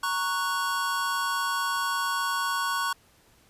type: chord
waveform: square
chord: F# major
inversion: first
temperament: equal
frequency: 932.3 / 1108.7 / 1480 Hz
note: A#5 / C#6 / F#6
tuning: 0 / 0 / 0 cents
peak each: -34 / -29 / -31 dBFS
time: 0.03-2.93 s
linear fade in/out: 5 ms
effects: pink hiss -60 dBFS RMS until 3.49 s + resampled to 32000 Hz